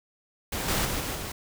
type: noise with level steps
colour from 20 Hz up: pink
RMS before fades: -31 / -26 / -30 / -32 / -35 dBFS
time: 0.52-1.32 s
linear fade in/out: 5 ms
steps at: 0.68 / 0.85 / 1 / 1.15 s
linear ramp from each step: 5 ms
effects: none